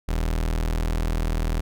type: tone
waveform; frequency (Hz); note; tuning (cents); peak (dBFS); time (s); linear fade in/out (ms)
35% pulse; 40.26; E1; -40; -20; 0.08-1.61; 10
effects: none